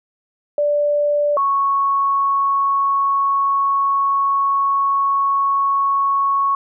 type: tone pair in turn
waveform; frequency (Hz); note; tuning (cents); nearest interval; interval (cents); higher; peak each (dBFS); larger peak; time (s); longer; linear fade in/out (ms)
sine; 586 / 1106.2; D5 / C#6; -4 / -4; major seventh; 1100; second; -14; neither; 0.58-1.37 / 1.37-6.55; second; 2
effects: none